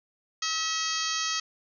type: harmonic tone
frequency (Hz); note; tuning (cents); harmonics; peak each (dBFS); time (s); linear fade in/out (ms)
643; E5; -43; 2 / 3 / 4 / 5 / 6 / 7 / 8 / 9 / 10; -34 / -36 / -38 / -35 / -39 / -34 / -37 / -37 / -35; 0.42-1.4; 5
effects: none

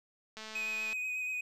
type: click train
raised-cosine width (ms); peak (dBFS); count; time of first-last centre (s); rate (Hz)
0.2; -28; 123; 0.37-0.93; 218
type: tone with vibrato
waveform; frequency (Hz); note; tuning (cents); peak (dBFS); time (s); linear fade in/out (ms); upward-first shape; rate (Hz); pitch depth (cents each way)
triangle; 2506; D#7; +12; -32; 0.55-1.41; 5; triangle; 8.3; 24
effects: none

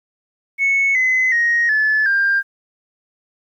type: tone with pitch steps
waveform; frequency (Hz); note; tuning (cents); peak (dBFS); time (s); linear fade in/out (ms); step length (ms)
sine; 2205 / 2034 / 1875.7 / 1730 / 1595.6; C#7 / C7 / A#6 / A6 / G6; -10 / -50 / +10 / -30 / +30; -12; 0.58-2.43; 50; 370
effects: tanh soft clip ceiling -9 dBFS + 9-bit

